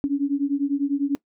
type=beating tone pair; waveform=sine; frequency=277.2 / 287.2 Hz; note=C#4 / D4; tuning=0 / -39 cents; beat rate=10 Hz; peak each=-23 dBFS; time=0.04-1.15 s; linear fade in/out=0 ms; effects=noise-tail reverb RT60 0.1 s tail -21 dB re dry